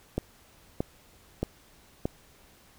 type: click train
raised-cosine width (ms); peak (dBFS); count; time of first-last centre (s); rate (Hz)
2; -14; 4; 0.18-2.055; 1.6
effects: pink hiss -58 dBFS RMS until 2.78 s